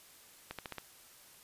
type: accelerating click train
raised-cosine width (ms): 0.3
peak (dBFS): -24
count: 5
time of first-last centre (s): 0.51-0.783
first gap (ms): 77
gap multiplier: 0.92
effects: white hiss -58 dBFS RMS until 1.43 s + resampled to 32000 Hz